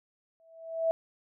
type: tone with exponential growth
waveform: sine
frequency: 655 Hz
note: E5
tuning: 11 cents flat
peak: -21 dBFS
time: 0.4-0.91 s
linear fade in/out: 0 ms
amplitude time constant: 110 ms
effects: none